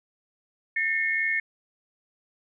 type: tone cluster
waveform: sine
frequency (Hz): 1800 / 2095 / 2178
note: A6 / C7 / C#7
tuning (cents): +39 / +2 / -31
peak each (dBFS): -26 / -34 / -26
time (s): 0.76-1.4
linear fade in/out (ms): 5
effects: none